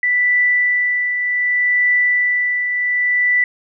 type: tone with tremolo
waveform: sine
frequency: 1975.5 Hz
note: B6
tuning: in tune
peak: -11 dBFS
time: 0.03-3.44 s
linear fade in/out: 2 ms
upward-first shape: triangle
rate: 0.66 Hz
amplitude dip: 50%
effects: none